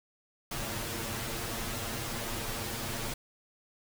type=noise with comb filter; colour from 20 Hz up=pink; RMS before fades=-36 dBFS; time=0.51-3.14 s; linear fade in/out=5 ms; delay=8.7 ms; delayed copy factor=+1; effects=none